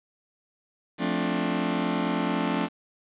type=chord; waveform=sawtooth; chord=D minor seventh; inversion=first; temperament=just; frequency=176.2 / 220.2 / 264.3 / 293.7 Hz; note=F3 / A3 / C4 / D4; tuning=+16 / +2 / +18 / 0 cents; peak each=-26 dBFS; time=0.98-2.69 s; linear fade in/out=50 ms; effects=resampled to 8000 Hz + 8-bit